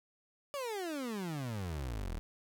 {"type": "exponential sweep", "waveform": "30% pulse", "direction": "down", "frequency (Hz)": [587.3, 36.71], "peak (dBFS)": -34, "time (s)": [0.54, 2.19], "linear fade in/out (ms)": 0, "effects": []}